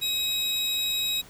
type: tone pair together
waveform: 40% pulse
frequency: 2539 / 3822 Hz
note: D#7 / A#7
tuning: +34 / +43 cents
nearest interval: perfect fifth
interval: 709 cents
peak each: -34 / -24 dBFS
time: 0.01-1.22 s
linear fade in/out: 20 ms
effects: pink hiss -50 dBFS RMS until 1.29 s